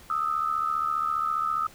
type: tone pair together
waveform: sine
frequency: 1237.1 / 1312 Hz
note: D#6 / E6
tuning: -10 / -9 cents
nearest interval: minor second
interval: 101 cents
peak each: -27 dBFS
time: 0.1-1.67 s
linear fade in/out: 2 ms
effects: pink hiss -51 dBFS RMS until 1.74 s